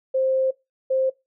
sine tone pair in turn, 526 / 526 Hz, C5 / C5, +9 / +9 cents, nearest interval unison, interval 0 cents, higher neither, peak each -18 dBFS, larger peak neither, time 0.14-0.51 / 0.9-1.1 s, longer first, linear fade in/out 10 ms, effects noise-tail reverb RT60 0.2 s tail -20 dB re dry

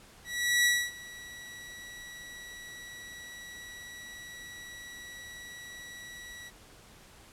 sawtooth tone with ADSR envelope, 1938 Hz, B6, 33 cents flat, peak -18 dBFS, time 0.24-6.51 s, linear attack 410 ms, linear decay 260 ms, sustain -22 dB, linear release 35 ms, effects pink hiss -55 dBFS RMS until 7.32 s + low-pass 12000 Hz 12 dB/octave

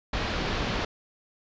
pink low-pass noise, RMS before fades -29 dBFS, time 0.13-0.85 s, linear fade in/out 5 ms, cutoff 4600 Hz, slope 24 dB/octave, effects resampled to 16000 Hz

